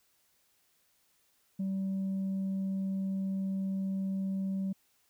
sine tone, 192.5 Hz, G3, 31 cents flat, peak -28 dBFS, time 1.59-4.73 s, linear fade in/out 10 ms, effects tanh soft clip ceiling -29 dBFS + white hiss -71 dBFS RMS until 5.09 s

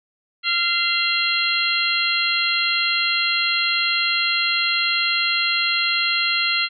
harmonic tone with a mistuned harmonic, 690 Hz, F5, 21 cents flat, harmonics 2 / 3 / 4 / 5 / 6, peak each -26 / -24 / -23 / -26 / -23 dBFS, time 0.43-6.69 s, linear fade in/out 50 ms, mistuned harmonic 5, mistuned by -87 cents, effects none

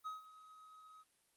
triangle tone with ADSR envelope, 1267 Hz, D#6, 31 cents sharp, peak -38 dBFS, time 0.04-1.04 s, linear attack 26 ms, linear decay 150 ms, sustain -16 dB, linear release 29 ms, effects white hiss -75 dBFS RMS until 1.36 s + Opus 32 kbps

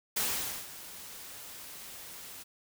white noise with ADSR envelope, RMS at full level -30 dBFS, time 0.16-2.44 s, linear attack 9 ms, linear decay 490 ms, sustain -16 dB, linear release 19 ms, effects none

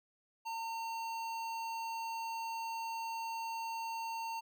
square tone with notch filter, 910 Hz, A#5, 42 cents flat, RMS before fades -40 dBFS, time 0.45-4.41 s, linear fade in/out 20 ms, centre 10000 Hz, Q 1.1, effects none

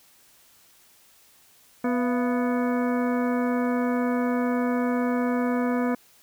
harmonic tone with a mistuned harmonic, 246.9 Hz, B3, in tune, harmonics 1 / 2 / 3 / 4 / 5 / 6 / 7 / 9, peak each -23 / -29 / -33 / -35 / -37 / -39 / -40 / -42 dBFS, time 1.84-5.95 s, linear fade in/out 5 ms, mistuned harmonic 3, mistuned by -120 cents, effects white hiss -57 dBFS RMS until 6.22 s

